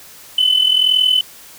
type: tone with amplitude modulation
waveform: sine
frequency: 3020 Hz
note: F#7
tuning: 35 cents sharp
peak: -6 dBFS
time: 0.38-1.21 s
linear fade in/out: 5 ms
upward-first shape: sine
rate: 41.3 Hz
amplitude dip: 75%
effects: tanh soft clip ceiling -6 dBFS + white hiss -40 dBFS RMS until 1.58 s